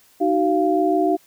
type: tone cluster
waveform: sine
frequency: 309.5 / 376 / 694 Hz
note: D#4 / F#4 / F5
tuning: -9 / +28 / -11 cents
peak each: -20 dBFS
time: 0.2-1.17 s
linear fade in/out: 20 ms
effects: white hiss -55 dBFS RMS until 1.26 s